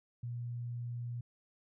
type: tone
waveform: sine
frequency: 120 Hz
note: B2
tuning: 49 cents flat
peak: -37 dBFS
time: 0.23-1.21 s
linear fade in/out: 5 ms
effects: none